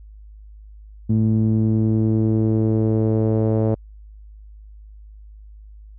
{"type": "tone with low-pass filter sweep", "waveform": "sawtooth", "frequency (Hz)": 110, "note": "A2", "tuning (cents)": 0, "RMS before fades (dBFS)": -18, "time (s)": [1.09, 3.75], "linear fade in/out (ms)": 10, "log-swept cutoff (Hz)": [230, 540], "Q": 2.2, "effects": ["added 52 Hz sine -39 dBFS peak until 5.98 s"]}